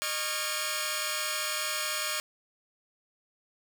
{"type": "tone cluster", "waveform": "10% pulse", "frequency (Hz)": [611, 1104, 1393, 1637, 2402], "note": ["D#5", "C#6", "F6", "G#6", "D7"], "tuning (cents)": [-32, -7, -5, -25, 38], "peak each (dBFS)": -28, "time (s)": [0.02, 2.2], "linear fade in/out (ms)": 0, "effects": []}